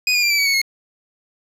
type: tone with pitch steps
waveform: 25% pulse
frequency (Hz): 2489 / 2432 / 2377 / 2322 / 2269 / 2217 / 2167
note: D#7 / D#7 / D7 / D7 / C#7 / C#7 / C#7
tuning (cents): 0 / -40 / +20 / -20 / +40 / 0 / -40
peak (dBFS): -11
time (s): 0.07-0.616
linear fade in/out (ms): 2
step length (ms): 78
effects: low-pass 12000 Hz 12 dB/octave + 8-bit